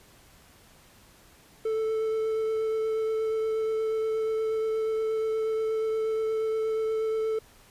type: tone with vibrato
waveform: triangle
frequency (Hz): 440.4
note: A4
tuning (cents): +2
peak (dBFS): -23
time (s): 1.65-7.39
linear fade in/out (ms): 5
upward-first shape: triangle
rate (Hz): 8.4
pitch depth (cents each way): 12
effects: pink hiss -56 dBFS RMS until 7.7 s + resampled to 32000 Hz